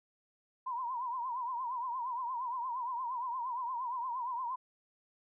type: tone with vibrato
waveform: sine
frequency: 987.8 Hz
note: B5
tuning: in tune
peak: -34 dBFS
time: 0.66-4.56 s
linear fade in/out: 10 ms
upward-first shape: triangle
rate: 8.6 Hz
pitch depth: 130 cents each way
effects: none